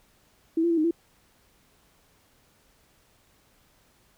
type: tone with pitch steps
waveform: sine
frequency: 326.2 / 341.3 / 333.9 / 309.6 / 336.4 Hz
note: E4 / F4 / E4 / D#4 / E4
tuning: -18 / -40 / +22 / -9 / +35 cents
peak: -20 dBFS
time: 0.57-0.91 s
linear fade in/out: 5 ms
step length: 68 ms
effects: pink hiss -63 dBFS RMS until 4.17 s